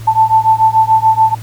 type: beating tone pair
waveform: sine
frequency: 880 / 886.9 Hz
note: A5 / A5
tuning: 0 / +14 cents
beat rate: 6.9 Hz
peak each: -10 dBFS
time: 0.07-1.35 s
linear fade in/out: 10 ms
effects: added 112 Hz sine -25 dBFS peak until 1.42 s + pink hiss -38 dBFS RMS until 1.42 s